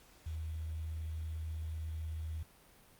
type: tone with quantisation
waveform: sine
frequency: 79.5 Hz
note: D#2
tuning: 38 cents sharp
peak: -37 dBFS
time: 0.26-2.43 s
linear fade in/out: 5 ms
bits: 10
effects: pink hiss -62 dBFS RMS until 2.99 s + Opus 48 kbps